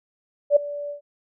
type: tone with ADSR envelope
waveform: sine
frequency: 580 Hz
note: D5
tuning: 22 cents flat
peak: -9 dBFS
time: 0.5-1.01 s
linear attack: 62 ms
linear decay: 8 ms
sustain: -19 dB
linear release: 110 ms
effects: none